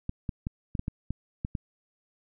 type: clicks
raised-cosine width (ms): 5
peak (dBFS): -18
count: 9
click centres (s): 0.094 / 0.292 / 0.469 / 0.752 / 0.794 / 0.881 / 1.106 / 1.449 / 1.552
effects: none